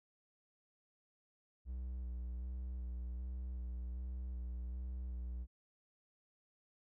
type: tone with vibrato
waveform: triangle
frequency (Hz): 61.74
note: B1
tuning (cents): 0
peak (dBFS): -38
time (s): 1.65-5.47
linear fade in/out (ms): 50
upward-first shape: square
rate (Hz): 1.3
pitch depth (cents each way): 24
effects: none